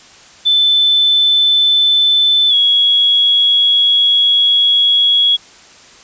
sine tone with pitch glide, 3520 to 3336 Hz, A7 to G#7, 0 to +7 cents, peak -8 dBFS, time 0.45-5.37 s, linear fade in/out 20 ms, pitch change -93 cents, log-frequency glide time 2.49-2.54 s, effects white hiss -41 dBFS RMS until 6.03 s + resampled to 16000 Hz

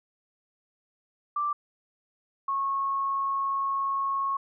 sine tone pair in turn, 1174.7 / 1095.7 Hz, D6 / C#6, 0 / -20 cents, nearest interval minor second, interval 120 cents, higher first, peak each -25 dBFS, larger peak neither, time 1.36-1.53 / 2.48-4.37 s, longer second, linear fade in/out 5 ms, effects none

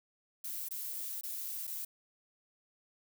violet noise with dropouts, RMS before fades -40 dBFS, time 0.44-1.85 s, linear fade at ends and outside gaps 5 ms, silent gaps 0.687-0.708 / 1.211-1.234 / 1.67-1.675 s, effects none

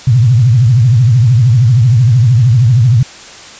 sine tone with vibrato, 120 Hz, B2, 49 cents flat, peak -4 dBFS, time 0.07-3.03 s, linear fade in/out 5 ms, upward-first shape triangle, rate 13 Hz, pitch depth 250 cents each way, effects white hiss -32 dBFS RMS until 3.59 s + resampled to 16000 Hz

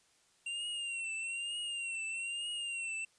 square tone with vibrato, 2761 Hz, F7, 20 cents flat, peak -37 dBFS, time 0.46-3.05 s, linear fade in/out 5 ms, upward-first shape triangle, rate 1.1 Hz, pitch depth 78 cents each way, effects white hiss -69 dBFS RMS until 3.18 s + resampled to 22050 Hz

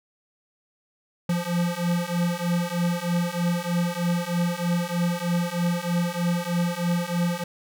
square beating tone pair, 172.1 / 175.3 Hz, F3 / F3, -25 / +7 cents, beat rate 3.2 Hz, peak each -27 / -26 dBFS, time 1.29-7.44 s, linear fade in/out 5 ms, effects none

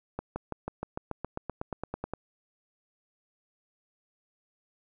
accelerating click train, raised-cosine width 1 ms, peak -19 dBFS, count 16, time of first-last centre 0.19-2.136 s, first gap 170 ms, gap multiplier 0.96, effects none

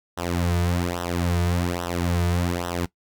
sawtooth tone with flanger, 87.31 Hz, F2, in tune, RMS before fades -24 dBFS, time 0.17-2.86 s, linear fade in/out 10 ms, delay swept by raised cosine 0.43 to 3.73 ms, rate 1.2 Hz, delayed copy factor -0.85, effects noise-tail reverb RT60 0.1 s tail -19 dB re dry

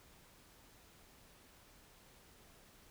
silence, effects pink hiss -63 dBFS RMS until 2.9 s

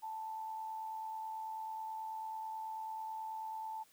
sine tone with amplitude modulation, 880 Hz, A5, in tune, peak -38 dBFS, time 0.02-3.84 s, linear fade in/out 20 ms, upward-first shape sine, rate 89.2 Hz, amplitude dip 40%, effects white hiss -67 dBFS RMS until 3.92 s

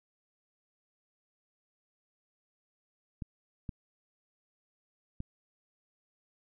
clicks, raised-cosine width 5 ms, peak -25 dBFS, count 3, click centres 3.222 / 3.692 / 5.204 s, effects none

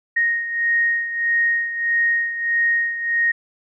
sine beating tone pair, 1864.7 / 1866.3 Hz, A#6 / A#6, 0 / +2 cents, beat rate 1.6 Hz, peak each -18 / -24 dBFS, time 0.16-3.32 s, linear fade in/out 10 ms, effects none

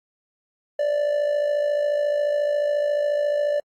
triangle tone with amplitude modulation, 586 Hz, D5, 4 cents flat, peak -15 dBFS, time 0.79-3.6 s, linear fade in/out 5 ms, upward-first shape sine, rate 54.2 Hz, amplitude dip 55%, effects AAC 64 kbps

